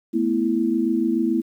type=chord; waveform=sine; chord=A suspended second; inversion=none; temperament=equal; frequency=220 / 246.9 / 329.6 Hz; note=A3 / B3 / E4; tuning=0 / 0 / 0 cents; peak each=-24 / -23 / -21 dBFS; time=0.13-1.42 s; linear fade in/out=20 ms; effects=9-bit